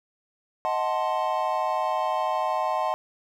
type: chord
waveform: triangle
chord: D# diminished seventh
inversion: none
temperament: equal with one note detuned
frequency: 627.7 / 740 / 880 / 1046.5 Hz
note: D#5 / F#5 / A5 / C6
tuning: +15 / 0 / 0 / 0 cents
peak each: -27 dBFS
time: 0.65-2.94 s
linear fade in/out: 0 ms
effects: none